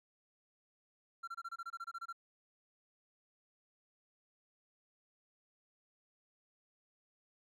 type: tone bursts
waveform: triangle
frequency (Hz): 1365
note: F6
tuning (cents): -40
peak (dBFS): -39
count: 13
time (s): 1.23-2.128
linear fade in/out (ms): 10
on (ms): 46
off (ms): 25
effects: none